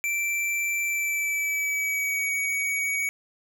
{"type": "tone with pitch glide", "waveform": "square", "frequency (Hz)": [2342, 2253], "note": ["D7", "C#7"], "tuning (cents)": [-5, 28], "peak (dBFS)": -25, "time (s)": [0.04, 3.09], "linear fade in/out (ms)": 0, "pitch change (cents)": -67, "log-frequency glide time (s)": [0.84, 2.28], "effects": []}